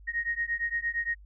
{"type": "beating tone pair", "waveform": "sine", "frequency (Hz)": [1864.7, 1873.4], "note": ["A#6", "A#6"], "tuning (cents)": [0, 8], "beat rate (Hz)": 8.7, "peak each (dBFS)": -31, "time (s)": [0.07, 1.15], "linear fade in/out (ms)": 20, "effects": ["added 50 Hz sine -48 dBFS peak until 1.25 s"]}